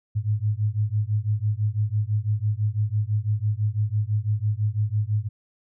sine beating tone pair, 103 / 109 Hz, G#2 / A2, -14 / -16 cents, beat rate 6 Hz, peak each -24 dBFS, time 0.15-5.29 s, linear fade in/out 20 ms, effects none

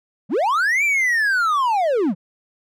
triangle linear two-way sweep, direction up then down, 151.9 to 2381 to 151.9 Hz, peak -14 dBFS, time 0.29-2.15 s, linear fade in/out 50 ms, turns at 0.84 s, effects none

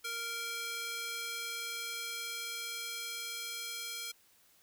square tone with high-pass filter sweep, 464.7 Hz, A#4, 5 cents flat, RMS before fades -40 dBFS, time 0.04-4.12 s, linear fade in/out 10 ms, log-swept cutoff 1700 to 3000 Hz, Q 0.86, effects white hiss -66 dBFS RMS until 4.62 s

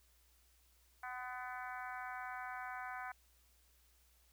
harmonic tone with a mistuned harmonic, 250.5 Hz, B3, 25 cents sharp, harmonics 3 / 4 / 5 / 6 / 7 / 8 / 9, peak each -47 / -50 / -51 / -48 / -54 / -56 / -57 dBFS, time 1.03-3.12 s, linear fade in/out 5 ms, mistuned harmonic 4, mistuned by +19 cents, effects added 60 Hz sine -70 dBFS peak until 4.32 s + white hiss -72 dBFS RMS until 4.32 s

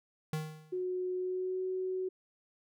square tone with exponential decay, 155.56 Hz, D#3, in tune, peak -31 dBFS, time 0.33-0.84 s, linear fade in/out 2 ms, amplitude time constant 110 ms
sine tone with pitch glide, 365.9 to 372.7 Hz, F#4 to F#4, -19 to +13 cents, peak -32 dBFS, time 0.72-2.09 s, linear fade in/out 10 ms, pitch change +32 cents, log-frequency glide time 1.14-1.62 s
effects none

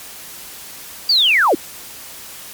sine linear sweep, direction down, 4776 to 246.9 Hz, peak -10 dBFS, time 1.09-1.55 s, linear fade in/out 5 ms, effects white hiss -35 dBFS RMS until 2.53 s + MP3 96 kbps

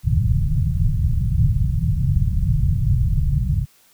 white low-pass noise, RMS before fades -18 dBFS, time 0.03-3.66 s, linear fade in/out 50 ms, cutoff 150 Hz, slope 48 dB/octave, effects white hiss -55 dBFS RMS until 3.93 s

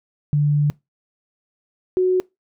sine tone pair in turn, 146.83 / 368.7 Hz, D3 / F#4, 0 / -6 cents, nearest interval octave + major third, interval 1594 cents, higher second, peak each -14 dBFS, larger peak neither, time 0.33-0.7 / 1.97-2.2 s, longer first, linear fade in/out 0 ms, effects noise-tail reverb RT60 0.2 s tail -23 dB re dry

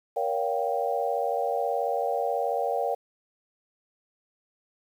sine chord, G half-diminished seventh, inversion first, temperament just, 470.4 / 564.5 / 705.6 / 784 Hz, Bb4 / Db5 / F5 / G5, +16 / +31 / +18 / 0 cents, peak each -30 dBFS, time 0.16-2.95 s, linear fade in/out 10 ms, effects 9-bit

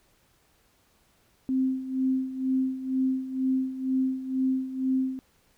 sine tone with tremolo, 261.6 Hz, C4, in tune, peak -21 dBFS, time 1.49-5.19 s, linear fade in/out 0 ms, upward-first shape sine, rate 2.1 Hz, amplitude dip 75%, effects pink hiss -65 dBFS RMS until 5.57 s

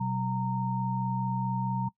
sine tone cluster, 125.4 / 190 / 923 Hz, B2 / F#3 / A#5, +27 / +46 / -17 cents, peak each -31 / -32 / -32 dBFS, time 0-1.89 s, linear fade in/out 10 ms, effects noise-tail reverb RT60 0.1 s tail -20 dB re dry

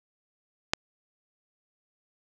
click, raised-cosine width 0.2 ms, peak -5 dBFS, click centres 0.735 s, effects none

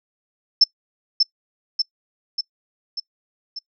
sine tone with echo, 5300 Hz, E8, 9 cents sharp, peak -8 dBFS, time 0.61-0.64 s, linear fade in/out 5 ms, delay 590 ms, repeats 5, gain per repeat -4 dB, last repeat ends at 3.59 s, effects noise-tail reverb RT60 0.1 s tail -24 dB re dry

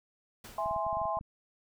pink noise with exponential decay, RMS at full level -45 dBFS, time 0.44-1 s, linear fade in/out 5 ms, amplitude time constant 120 ms
sine chord, E augmented, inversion none, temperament equal, 659.3 / 830.6 / 1046.5 Hz, E5 / G#5 / B#5, 0 / 0 / 0 cents, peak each -34 dBFS, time 0.58-1.19 s, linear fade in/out 2 ms
clicks, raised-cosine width 5 ms, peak -34 dBFS, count 10, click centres 0.66 / 0.711 / 0.763 / 0.866 / 0.929 / 0.97 / 1.016 / 1.055 / 1.171 / 1.211 s
effects none

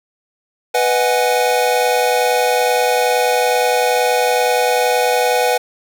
square chord, G# minor seventh, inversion first, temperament equal, 493.9 / 622.3 / 740 / 830.6 Hz, B4 / D#5 / F#5 / G#5, 0 / 0 / 0 / 0 cents, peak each -17 / -23 / -19 / -21 dBFS, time 0.74-5.58 s, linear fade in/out 10 ms, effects none

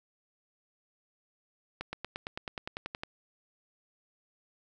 accelerating click train, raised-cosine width 0.3 ms, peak -20 dBFS, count 13, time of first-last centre 1.81-3.035 s, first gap 120 ms, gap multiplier 0.97, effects none

